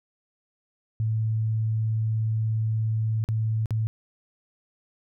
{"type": "tone with dropouts", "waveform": "sine", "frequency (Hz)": 110.4, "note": "A2", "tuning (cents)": 6, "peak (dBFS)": -22, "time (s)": [1, 3.87], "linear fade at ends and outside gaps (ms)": 0, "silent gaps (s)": [[3.24, 3.288], [3.658, 3.707]], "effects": []}